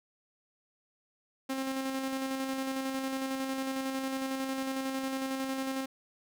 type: tone with tremolo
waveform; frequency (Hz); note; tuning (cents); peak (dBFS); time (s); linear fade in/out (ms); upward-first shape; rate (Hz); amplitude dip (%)
sawtooth; 266.4; C4; +31; -27; 1.49-5.86; 10; square; 11; 30
effects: none